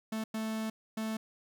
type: tone bursts at uneven times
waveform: 45% pulse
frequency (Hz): 220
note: A3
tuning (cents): 0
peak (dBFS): -33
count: 3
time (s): 0.12-0.24 / 0.34-0.7 / 0.97-1.17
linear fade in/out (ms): 5
effects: none